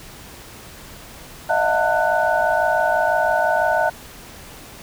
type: tone cluster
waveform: sine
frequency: 614 / 660 / 722 / 896 / 1483 Hz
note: D#5 / E5 / F#5 / A5 / F#6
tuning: -23 / +2 / -43 / +31 / +4 cents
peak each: -22 dBFS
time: 1.49-3.9 s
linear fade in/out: 10 ms
effects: pink hiss -40 dBFS RMS until 4.82 s